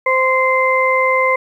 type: harmonic tone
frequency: 520 Hz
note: C5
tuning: 11 cents flat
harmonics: 1 / 2 / 4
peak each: -16 / -16 / -16 dBFS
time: 0.06-1.36 s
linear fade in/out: 5 ms
effects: 8-bit